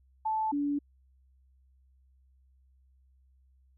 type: tone pair in turn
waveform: sine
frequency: 874 / 287.6 Hz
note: A5 / D4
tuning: -12 / -36 cents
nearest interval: octave + perfect fifth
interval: 1924 cents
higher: first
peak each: -27 / -27 dBFS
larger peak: neither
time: 0.25-0.52 / 0.52-0.79 s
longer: neither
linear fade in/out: 10 ms
effects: added 65 Hz sine -61 dBFS peak until 3.77 s